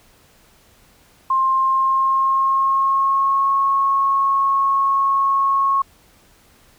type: tone with pitch glide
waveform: sine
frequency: 1058 to 1094.7 Hz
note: C6 to C#6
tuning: +19 to -22 cents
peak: -14 dBFS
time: 1.3-5.82 s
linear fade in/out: 5 ms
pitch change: +59 cents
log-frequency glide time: 1.53-3.51 s
effects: pink hiss -53 dBFS RMS until 6.78 s